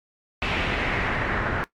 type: noise with low-pass filter sweep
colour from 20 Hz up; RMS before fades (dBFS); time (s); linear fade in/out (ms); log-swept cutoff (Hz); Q
pink; -26; 0.42-1.64; 0; 2700 to 1500; 2.7
effects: noise-tail reverb RT60 0.1 s tail -17 dB re dry + AAC 48 kbps